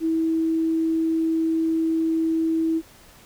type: tone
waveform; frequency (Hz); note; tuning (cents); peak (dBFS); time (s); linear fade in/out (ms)
sine; 324.2; E4; -29; -19; 0-2.82; 50
effects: pink hiss -50 dBFS RMS until 3.25 s